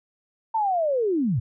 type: linear sweep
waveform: sine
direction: down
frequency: 914 to 97.3 Hz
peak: -20 dBFS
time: 0.54-1.4 s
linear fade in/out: 10 ms
effects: none